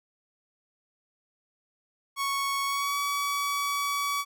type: tone with pitch glide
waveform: sawtooth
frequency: 1108.7 to 1137.9 Hz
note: C#6 to C#6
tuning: 0 to +45 cents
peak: -23 dBFS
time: 2.16-4.25 s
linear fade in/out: 50 ms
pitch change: +45 cents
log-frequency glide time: 2.65-2.97 s
effects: none